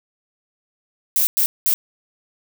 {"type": "noise bursts at uneven times", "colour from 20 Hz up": "violet", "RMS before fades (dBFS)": -17, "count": 3, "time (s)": [[1.16, 1.27], [1.37, 1.46], [1.66, 1.74]], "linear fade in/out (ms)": 0, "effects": []}